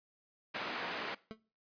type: band-pass noise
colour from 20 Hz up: white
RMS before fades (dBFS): -40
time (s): 0.54-1.15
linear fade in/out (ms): 10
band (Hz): 220 to 2300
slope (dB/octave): 12
type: tone with exponential decay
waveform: 25% pulse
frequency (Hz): 220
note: A3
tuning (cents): 0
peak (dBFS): -35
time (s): 1.31-1.39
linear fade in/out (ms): 0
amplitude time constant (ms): 16
effects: noise-tail reverb RT60 0.4 s tail -21 dB re dry + resampled to 11025 Hz